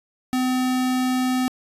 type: tone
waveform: square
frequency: 254.9 Hz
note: C4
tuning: 45 cents flat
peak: -20 dBFS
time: 0.33-1.48 s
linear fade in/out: 0 ms
effects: resampled to 32000 Hz